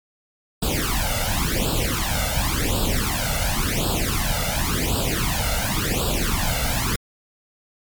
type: noise with flanger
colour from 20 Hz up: pink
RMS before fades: -22 dBFS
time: 0.62-6.96 s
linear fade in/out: 5 ms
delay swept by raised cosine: 0.24 to 1.44 ms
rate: 0.92 Hz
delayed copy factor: +1
effects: MP3 96 kbps